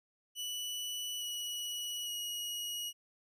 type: tone with pitch steps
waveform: sawtooth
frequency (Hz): 2960 / 2929 / 2899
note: F#7 / F#7 / F#7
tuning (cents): 0 / -18 / -36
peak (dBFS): -34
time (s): 0.35-2.93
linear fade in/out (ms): 50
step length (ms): 860
effects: none